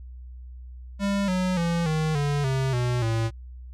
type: tone with pitch steps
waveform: square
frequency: 199.5 / 184 / 169.71 / 156.52 / 144.37 / 133.15 / 122.81 / 113.27 Hz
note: G3 / F#3 / F3 / D#3 / D3 / C3 / B2 / A#2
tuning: +31 / -9 / -49 / +11 / -29 / +31 / -9 / -49 cents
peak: -23 dBFS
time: 0.99-3.31 s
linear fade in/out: 50 ms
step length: 290 ms
effects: added 62 Hz sine -38 dBFS peak until 3.73 s + low-pass 8000 Hz 12 dB/octave